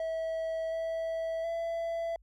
triangle tone with pitch steps, 649 / 654 / 668 Hz, E5 / E5 / E5, -27 / -14 / +23 cents, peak -29 dBFS, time 0-2.16 s, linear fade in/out 2 ms, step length 720 ms, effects added 50 Hz sine -58 dBFS peak until 2.22 s

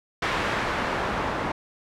white noise with low-pass filter sweep, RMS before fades -27 dBFS, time 0.22-1.52 s, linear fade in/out 5 ms, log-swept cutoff 1900 to 1100 Hz, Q 0.84, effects none

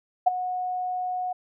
sine tone with ADSR envelope, 731 Hz, F#5, 21 cents flat, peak -12 dBFS, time 0.26-1.33 s, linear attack 14 ms, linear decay 16 ms, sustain -14 dB, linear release 8 ms, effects none

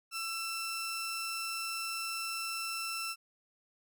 sawtooth tone pair together, 1337.5 / 2675 Hz, E6 / E7, +25 / +25 cents, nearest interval octave, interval 1200 cents, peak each -36 / -32 dBFS, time 0.11-3.16 s, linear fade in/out 50 ms, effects none

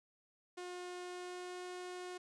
sawtooth tone with pitch glide, 358.6 to 361.3 Hz, F4 to F#4, +46 to -41 cents, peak -40 dBFS, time 0.57-2.18 s, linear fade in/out 10 ms, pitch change +13 cents, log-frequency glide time 1.02-1.66 s, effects resampled to 22050 Hz + 12-bit

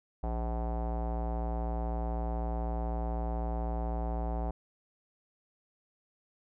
square tone with low-pass filter, 58 Hz, A#1, 8 cents flat, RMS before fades -33 dBFS, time 0.23-4.51 s, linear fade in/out 5 ms, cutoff 770 Hz, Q 4, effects none

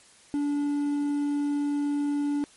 triangle tone with quantisation, 288.9 Hz, D4, 28 cents flat, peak -22 dBFS, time 0.34-2.44 s, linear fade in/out 0 ms, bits 8, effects white hiss -55 dBFS RMS until 2.56 s + MP3 48 kbps

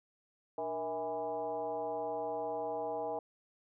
sine tone with frequency modulation, 647 Hz, E5, 32 cents flat, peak -34 dBFS, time 0.58-3.19 s, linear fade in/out 2 ms, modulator 175 Hz, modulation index 1.4, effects none

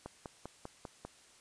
click train, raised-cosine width 1 ms, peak -28 dBFS, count 6, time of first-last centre 0.06-1.05 s, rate 5.05 Hz, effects white hiss -61 dBFS RMS until 1.4 s + resampled to 22050 Hz

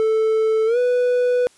triangle tone with pitch glide, 440 to 493.9 Hz, A4 to B4, 0 to 0 cents, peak -13 dBFS, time 0-1.47 s, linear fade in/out 0 ms, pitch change +200 cents, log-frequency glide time 0.66-0.78 s, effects white hiss -54 dBFS RMS until 1.57 s + resampled to 24000 Hz

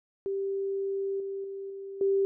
sine tone with level steps, 392 Hz, G4, in tune, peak -28 / -32 / -35 / -37 / -22 dBFS, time 0.26-2.25 s, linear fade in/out 0 ms, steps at 1.2 / 1.44 / 1.7 / 2.01 s, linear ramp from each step 2 ms, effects none

